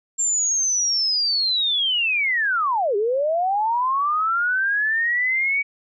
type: linear two-way sweep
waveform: sine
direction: down then up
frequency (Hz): 7410 to 392 to 2274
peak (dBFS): -18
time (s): 0.18-5.63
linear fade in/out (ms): 20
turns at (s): 2.96
effects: none